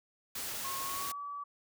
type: noise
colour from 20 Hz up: white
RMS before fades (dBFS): -39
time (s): 0.35-1.12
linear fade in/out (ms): 5
type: tone with pitch glide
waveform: sine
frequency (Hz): 1085 to 1147.5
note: C#6 to D6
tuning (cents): -37 to -40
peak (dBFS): -38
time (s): 0.64-1.44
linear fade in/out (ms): 10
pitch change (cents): +97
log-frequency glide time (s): 0.81-1.17
effects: none